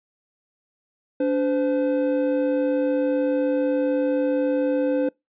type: tone pair together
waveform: triangle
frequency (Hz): 288.8 / 512.7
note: D4 / C5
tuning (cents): -29 / -35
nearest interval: minor seventh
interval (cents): 994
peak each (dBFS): -20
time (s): 1.2-5.09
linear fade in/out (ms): 5
effects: noise-tail reverb RT60 0.2 s tail -26 dB re dry + resampled to 8000 Hz